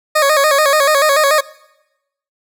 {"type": "tone with vibrato", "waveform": "20% pulse", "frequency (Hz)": 585, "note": "D5", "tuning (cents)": -7, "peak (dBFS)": -5, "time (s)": [0.15, 1.41], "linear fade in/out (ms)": 10, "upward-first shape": "square", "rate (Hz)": 6.9, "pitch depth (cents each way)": 88, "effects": ["noise-tail reverb RT60 0.9 s tail -21 dB re dry"]}